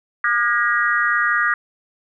sine tone cluster, 1206 / 1432 / 1643 / 1899 Hz, D6 / F6 / G#6 / A#6, +46 / +43 / -19 / +32 cents, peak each -21 dBFS, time 0.24-1.54 s, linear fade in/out 2 ms, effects none

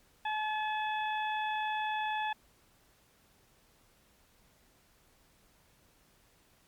harmonic tone, 858 Hz, A5, 44 cents flat, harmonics 1 / 2 / 3 / 4, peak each -32 / -38 / -42 / -44 dBFS, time 0.25-2.33 s, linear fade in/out 5 ms, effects pink hiss -66 dBFS RMS until 6.67 s + MP3 96 kbps

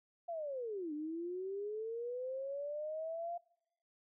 sine linear two-way sweep, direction down then up, 698 to 293.7 to 698 Hz, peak -38 dBFS, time 0.28-3.38 s, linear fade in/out 10 ms, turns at 0.93 s, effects noise-tail reverb RT60 0.9 s tail -26 dB re dry

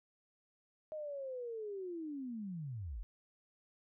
sine linear sweep, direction down, 627 to 39.4 Hz, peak -40 dBFS, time 0.92-3.03 s, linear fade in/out 0 ms, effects none

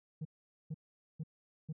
sine tone bursts, 156.3 Hz, D#3, 8 cents sharp, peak -34 dBFS, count 4, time 0.21-1.728 s, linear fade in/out 10 ms, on 42 ms, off 450 ms, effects tanh soft clip ceiling -36 dBFS

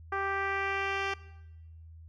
10% pulse tone with low-pass filter sweep, 392 Hz, G4, in tune, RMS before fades -32 dBFS, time 0.12-1.14 s, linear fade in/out 5 ms, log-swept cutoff 1400 to 3700 Hz, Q 1.7, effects noise-tail reverb RT60 1.0 s tail -19 dB re dry + added 81 Hz sine -47 dBFS peak until 2.08 s

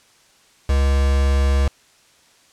triangle tone with quantisation, 68.7 Hz, C#2, 15 cents flat, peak -12 dBFS, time 0.69-1.68 s, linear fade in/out 5 ms, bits 4, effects white hiss -54 dBFS RMS until 2.52 s + low-pass 8000 Hz 12 dB/octave

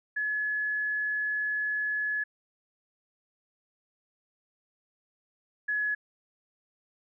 sine tone pair in turn, 1703 / 1694.4 Hz, G#6 / G#6, +43 / +34 cents, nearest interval unison, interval 9 cents, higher first, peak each -27 / -26 dBFS, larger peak second, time 0.16-2.24 / 5.68-5.95 s, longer first, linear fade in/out 10 ms, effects none

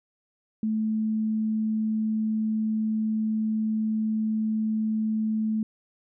sine tone, 218 Hz, A3, 16 cents flat, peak -23 dBFS, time 0.63-5.63 s, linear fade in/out 2 ms, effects none

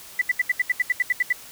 sine tone bursts, 1984 Hz, B6, 7 cents sharp, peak -16 dBFS, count 12, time 0.19-1.327 s, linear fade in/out 5 ms, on 26 ms, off 75 ms, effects white hiss -43 dBFS RMS until 1.51 s

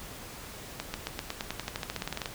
accelerating click train, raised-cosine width 0.2 ms, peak -15 dBFS, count 19, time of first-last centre 0.8-2.258 s, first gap 140 ms, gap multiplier 0.93, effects pink hiss -44 dBFS RMS until 2.34 s

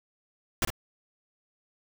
pink noise with echo, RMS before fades -25 dBFS, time 0.62-0.65 s, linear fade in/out 2 ms, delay 53 ms, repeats 1, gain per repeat -8 dB, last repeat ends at 0.703 s, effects none

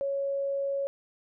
sine tone, 554.4 Hz, C#5, in tune, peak -27 dBFS, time 0.01-0.87 s, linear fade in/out 0 ms, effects none

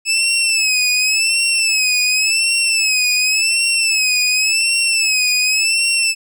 20% pulse tone with vibrato, 2600 Hz, E7, 24 cents flat, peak -8 dBFS, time 0.05-6.15 s, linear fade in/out 50 ms, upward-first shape sine, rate 0.9 Hz, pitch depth 87 cents each way, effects none

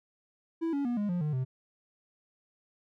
triangle tone with pitch steps, 329.6 / 282 / 241.3 / 206.4 / 176.63 / 151.12 / 129.3 Hz, E4 / C#4 / B3 / G#3 / F3 / D3 / C3, 0 / +30 / -40 / -10 / +20 / +50 / -20 cents, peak -26 dBFS, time 0.61-1.45 s, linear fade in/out 20 ms, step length 120 ms, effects none

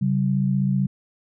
sine tone pair together, 136.4 / 192.06 Hz, C#3 / G3, -28 / -35 cents, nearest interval tritone, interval 593 cents, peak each -21 dBFS, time 0.01-0.87 s, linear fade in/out 10 ms, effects none

